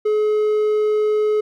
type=tone; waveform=triangle; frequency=425.5 Hz; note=G#4; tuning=42 cents sharp; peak=-13 dBFS; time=0.05-1.41 s; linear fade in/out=10 ms; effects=none